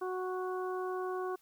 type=harmonic tone; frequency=369.4 Hz; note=F#4; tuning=3 cents flat; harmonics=1 / 2 / 3 / 4; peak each=-35 / -42 / -41 / -48 dBFS; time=0.01-1.36 s; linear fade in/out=10 ms; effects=white hiss -68 dBFS RMS until 1.41 s